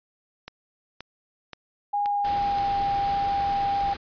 click train, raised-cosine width 0.2 ms, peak -19 dBFS, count 5, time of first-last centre 0.48-2.585 s, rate 1.9 Hz
sine tone with pitch glide, 818 to 799.3 Hz, G#5 to G5, -26 to +33 cents, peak -22 dBFS, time 1.93-3.94 s, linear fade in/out 10 ms, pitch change -41 cents, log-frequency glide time 2.05-2.67 s
pink noise, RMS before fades -36 dBFS, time 2.24-3.97 s, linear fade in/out 10 ms
effects resampled to 11025 Hz

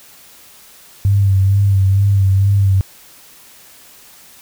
sine tone with vibrato, 98 Hz, G2, in tune, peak -9 dBFS, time 1.05-2.81 s, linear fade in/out 0 ms, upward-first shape sine, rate 2.2 Hz, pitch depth 39 cents each way, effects white hiss -43 dBFS RMS until 4.41 s

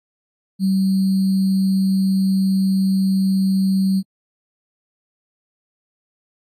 sine tone with sample-and-hold, 191.5 Hz, G3, 40 cents flat, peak -14 dBFS, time 0.59-4.03 s, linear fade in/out 50 ms, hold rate 4410 Hz, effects AAC 64 kbps

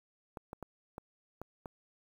clicks, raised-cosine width 1 ms, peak -28 dBFS, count 6, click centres 0.372 / 0.531 / 0.627 / 0.981 / 1.416 / 1.658 s, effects 9-bit

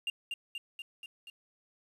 triangle tone with echo, 2794 Hz, F7, in tune, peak -29 dBFS, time 0.07-0.1 s, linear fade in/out 2 ms, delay 240 ms, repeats 5, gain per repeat -3 dB, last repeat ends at 1.3 s, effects resampled to 32000 Hz + 10-bit

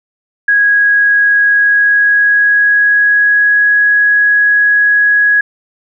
sine tone with pitch glide, 1654 to 1668.4 Hz, G#6 to G#6, -8 to +7 cents, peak -6 dBFS, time 0.48-5.41 s, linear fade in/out 5 ms, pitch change +15 cents, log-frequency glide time 1.48-3.68 s, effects none

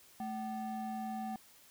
triangle ring-modulated tone, 490 Hz, B4, 14 cents flat, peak -32 dBFS, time 0.2-1.36 s, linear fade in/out 2 ms, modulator 271 Hz, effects white hiss -61 dBFS RMS until 1.7 s

